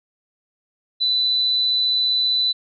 sine tone with amplitude modulation, 3993 Hz, B7, 18 cents sharp, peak -15 dBFS, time 1-2.53 s, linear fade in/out 20 ms, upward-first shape sine, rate 135 Hz, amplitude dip 30%, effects none

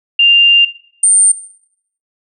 sine tone pair in turn, 2794 / 8901 Hz, F7 / C#9, 0 / +6 cents, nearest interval octave + minor sixth, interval 2006 cents, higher second, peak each -5 dBFS, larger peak neither, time 0.19-0.65 / 1.03-1.32 s, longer first, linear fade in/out 5 ms, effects noise-tail reverb RT60 0.7 s tail -17 dB re dry

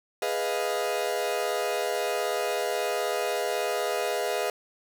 40% pulse chord, F half-diminished seventh, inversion first, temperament equal, 415.3 / 493.9 / 622.3 / 698.5 Hz, Ab4 / Cb5 / Eb5 / F5, 0 / 0 / 0 / 0 cents, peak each -31 dBFS, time 0.22-4.5 s, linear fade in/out 2 ms, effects none

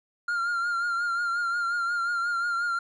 triangle tone with vibrato, 1396.9 Hz, F6, in tune, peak -23 dBFS, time 0.28-2.79 s, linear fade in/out 5 ms, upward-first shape triangle, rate 5.6 Hz, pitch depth 47 cents each way, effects resampled to 24000 Hz

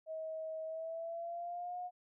sine tone with pitch glide, 637 to 719.2 Hz, D#5 to F#5, +41 to -49 cents, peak -39 dBFS, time 0.06-1.91 s, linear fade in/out 50 ms, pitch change +210 cents, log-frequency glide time 0.65-1.79 s, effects none

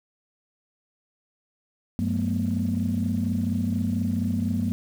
sine tone cluster, 96.9 / 182.8 / 217.3 / 241.5 Hz, G2 / F#3 / A3 / B3, -20 / -21 / -21 / -39 cents, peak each -27 / -29 / -27 / -27 dBFS, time 1.99-4.72 s, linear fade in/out 0 ms, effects tanh soft clip ceiling -15 dBFS + 8-bit

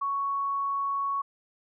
sine tone, 1112 Hz, C#6, 5 cents sharp, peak -26 dBFS, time 0.01-1.22 s, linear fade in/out 10 ms, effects none

